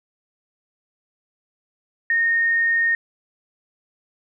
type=tone; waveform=sine; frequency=1844 Hz; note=A#6; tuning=19 cents flat; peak=-16 dBFS; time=2.1-2.95 s; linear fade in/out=2 ms; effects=none